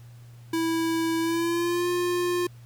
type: tone with pitch glide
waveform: square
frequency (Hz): 328.1 to 353.7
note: E4 to F4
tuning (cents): -8 to +22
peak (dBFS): -24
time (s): 0.53-2.47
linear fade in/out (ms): 5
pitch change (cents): +130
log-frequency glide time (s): 1.2-1.89
effects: added 119 Hz sine -44 dBFS peak until 2.65 s + pink hiss -59 dBFS RMS until 2.65 s